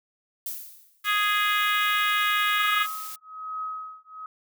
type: noise with exponential decay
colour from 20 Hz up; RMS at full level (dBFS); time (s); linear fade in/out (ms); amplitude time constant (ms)
violet; -30; 0.46-1.06; 2; 130
type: harmonic tone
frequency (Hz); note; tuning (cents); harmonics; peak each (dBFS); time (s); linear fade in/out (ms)
415.3; G#4; 0; 3 / 4 / 5 / 6 / 7 / 8 / 9; -25 / -27 / -29 / -31 / -32 / -33 / -34; 1.04-2.87; 50
type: noise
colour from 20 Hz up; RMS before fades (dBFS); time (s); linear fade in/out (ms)
blue; -38; 1.04-3.16; 10
type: tone with tremolo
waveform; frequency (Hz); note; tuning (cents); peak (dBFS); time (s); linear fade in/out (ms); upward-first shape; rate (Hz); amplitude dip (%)
sine; 1270; D#6; +35; -28; 2.58-4.26; 2; triangle; 1.2; 100
effects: none